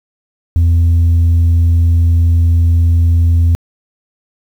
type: tone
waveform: sine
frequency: 84.2 Hz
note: E2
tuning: 37 cents sharp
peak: -4 dBFS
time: 0.56-3.55 s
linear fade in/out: 0 ms
effects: tanh soft clip ceiling -6 dBFS + 7-bit